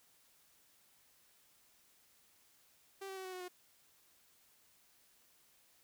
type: tone with pitch steps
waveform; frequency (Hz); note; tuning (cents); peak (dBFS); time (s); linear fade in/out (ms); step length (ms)
sawtooth; 390 / 384 / 378 / 372.2 / 366.4 / 360.7; G4 / G4 / F#4 / F#4 / F#4 / F#4; -9 / -36 / +37 / +10 / -17 / -44; -40; 3.01-3.484; 10; 79
effects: white hiss -69 dBFS RMS until 5.83 s